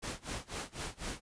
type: noise with tremolo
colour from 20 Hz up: pink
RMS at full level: -38 dBFS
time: 0.02-1.21 s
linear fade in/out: 20 ms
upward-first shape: sine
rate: 4 Hz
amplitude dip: 95%
effects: resampled to 22050 Hz